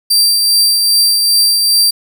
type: tone with tremolo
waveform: sawtooth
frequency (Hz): 4699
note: D8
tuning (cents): 0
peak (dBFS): -4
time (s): 0.1-1.91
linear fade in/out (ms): 10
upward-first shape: triangle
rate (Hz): 2.5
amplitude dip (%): 35
effects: none